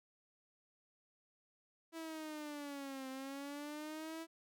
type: linear two-way sweep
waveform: sawtooth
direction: down then up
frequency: 329.6 to 261.6 to 329.6 Hz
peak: -40 dBFS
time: 1.92-4.27 s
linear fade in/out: 50 ms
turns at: 3.09 s
effects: none